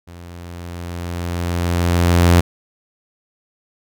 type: tone with level ramp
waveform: sawtooth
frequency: 86.7 Hz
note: F2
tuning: 12 cents flat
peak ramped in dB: -32 to -4 dBFS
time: 0.07-2.41 s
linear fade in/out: 10 ms
effects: none